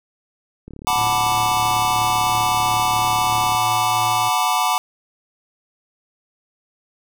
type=click train; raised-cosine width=3 ms; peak=-23 dBFS; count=104; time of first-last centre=0.68-3.549 s; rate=35.9 Hz
type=chord; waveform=square; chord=B minor seventh; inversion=second; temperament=equal; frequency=740 / 880 / 987.8 / 1174.7 Hz; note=F#5 / A5 / B5 / D6; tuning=0 / 0 / 0 / 0 cents; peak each=-23 dBFS; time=0.87-4.78 s; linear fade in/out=0 ms
type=tone with tremolo; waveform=square; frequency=112.9 Hz; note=A2; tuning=45 cents sharp; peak=-30 dBFS; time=0.96-4.3 s; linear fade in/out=20 ms; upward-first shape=sine; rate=3 Hz; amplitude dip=35%
effects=none